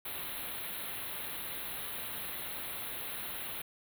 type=band-stop noise; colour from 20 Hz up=white; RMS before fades=-40 dBFS; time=0.05-3.62 s; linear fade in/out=5 ms; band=4100 to 10000 Hz; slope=96 dB/octave; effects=none